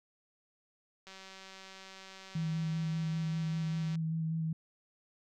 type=click train; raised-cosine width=0.2 ms; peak=-33 dBFS; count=552; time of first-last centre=1.07-3.955 s; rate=191 Hz
type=tone with vibrato; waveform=sine; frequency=161.3 Hz; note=E3; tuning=37 cents flat; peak=-31 dBFS; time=2.35-4.53 s; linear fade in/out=5 ms; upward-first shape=square; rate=5.1 Hz; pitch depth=13 cents each way
effects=none